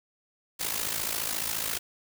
white noise with amplitude modulation, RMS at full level -28 dBFS, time 0.59-1.79 s, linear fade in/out 20 ms, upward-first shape sine, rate 54.4 Hz, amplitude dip 70%, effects none

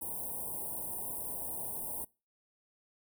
white band-stop noise, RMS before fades -39 dBFS, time 0.01-2.05 s, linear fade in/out 10 ms, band 1000 to 8600 Hz, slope 96 dB/octave, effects noise-tail reverb RT60 0.3 s tail -23 dB re dry

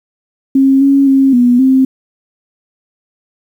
sine tone with pitch steps, 269.5 / 276.2 / 269.7 / 244.3 / 263.1 Hz, C#4 / C#4 / C#4 / B3 / C4, -49 / -6 / -47 / -19 / +10 cents, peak -5 dBFS, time 0.55-1.85 s, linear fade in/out 5 ms, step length 260 ms, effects 7-bit

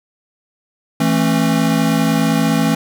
square chord, A major, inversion second, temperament equal with one note detuned, 164.81 / 220 / 270.1 Hz, E3 / A3 / C#4, 0 / 0 / -45 cents, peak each -18 dBFS, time 1-2.75 s, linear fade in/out 5 ms, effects none

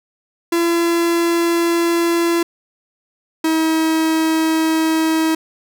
45% pulse tone pair in turn, 339.1 / 320.1 Hz, E4 / D#4, +49 / +49 cents, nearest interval minor second, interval 100 cents, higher first, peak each -14 dBFS, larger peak neither, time 0.52-2.43 / 3.44-5.35 s, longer neither, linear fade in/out 5 ms, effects none

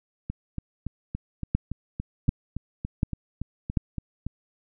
two click trains, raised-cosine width 5 ms, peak -18 / -9 dBFS, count 15 / 4, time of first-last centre 0.3-4.266 / 1.55-3.772 s, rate 3.53 / 1.35 Hz, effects none

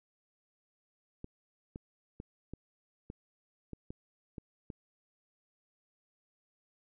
clicks, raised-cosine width 3 ms, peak -29 dBFS, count 9, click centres 1.244 / 1.759 / 2.201 / 2.536 / 3.101 / 3.733 / 3.905 / 4.382 / 4.702 s, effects none

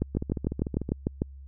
two click trains, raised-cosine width 3 ms, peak -12 / -18 dBFS, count 9 / 11, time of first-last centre 0.02-1.219 / 0.15-0.891 s, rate 6.67 / 13.5 Hz, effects added 68 Hz sine -42 dBFS peak until 1.47 s

